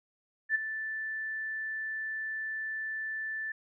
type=tone with ADSR envelope; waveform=sine; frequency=1760 Hz; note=A6; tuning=in tune; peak=-22 dBFS; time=0.49-3.52 s; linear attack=61 ms; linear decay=13 ms; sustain=-11 dB; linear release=4 ms; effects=none